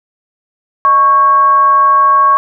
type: tone with frequency modulation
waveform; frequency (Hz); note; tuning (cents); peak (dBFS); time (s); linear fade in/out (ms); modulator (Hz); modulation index
sine; 1108.7; C#6; 0; -5; 0.85-2.37; 0; 496; 0.23
effects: none